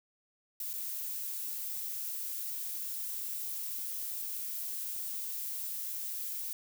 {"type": "noise with dropouts", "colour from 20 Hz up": "violet", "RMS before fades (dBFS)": -38, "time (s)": [0.6, 6.53], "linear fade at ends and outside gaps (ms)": 2, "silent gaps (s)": [0.732, 0.737], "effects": []}